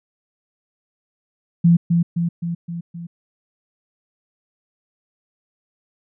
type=tone with echo; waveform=sine; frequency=170.1 Hz; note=F3; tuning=45 cents flat; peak=-9 dBFS; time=1.64-1.77 s; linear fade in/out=10 ms; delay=260 ms; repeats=5; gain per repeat=-4 dB; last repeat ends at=3.07 s; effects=none